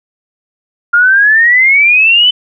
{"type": "exponential sweep", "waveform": "sine", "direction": "up", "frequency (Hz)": [1396.9, 3047], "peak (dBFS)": -4, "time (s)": [0.93, 2.31], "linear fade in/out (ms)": 10, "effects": []}